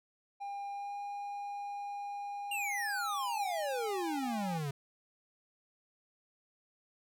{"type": "tone with pitch glide", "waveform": "triangle", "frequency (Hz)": [803, 810.9], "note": ["G5", "G#5"], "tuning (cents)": [41, -42], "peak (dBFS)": -36, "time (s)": [0.4, 4.59], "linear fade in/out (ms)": 20, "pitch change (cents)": 17, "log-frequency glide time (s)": [0.72, 0.95]}
{"type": "exponential sweep", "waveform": "square", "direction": "down", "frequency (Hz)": [2842, 135.2], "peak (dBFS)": -35, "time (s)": [2.51, 4.71], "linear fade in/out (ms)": 5}
{"effects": []}